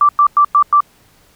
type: tone bursts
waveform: sine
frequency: 1169 Hz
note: D6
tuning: 8 cents flat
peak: -6 dBFS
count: 5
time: 0.01-0.805 s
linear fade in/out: 2 ms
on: 79 ms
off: 100 ms
effects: pink hiss -51 dBFS RMS until 1.35 s